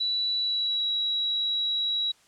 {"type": "tone with pitch glide", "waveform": "sine", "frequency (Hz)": [3944, 3883], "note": ["B7", "B7"], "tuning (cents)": [-3, -30], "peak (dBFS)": -24, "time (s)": [0, 2.12], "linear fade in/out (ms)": 10, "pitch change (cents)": -27, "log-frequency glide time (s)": [0.38, 0.87], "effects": ["white hiss -60 dBFS RMS until 2.27 s", "low-pass 8000 Hz 12 dB/octave"]}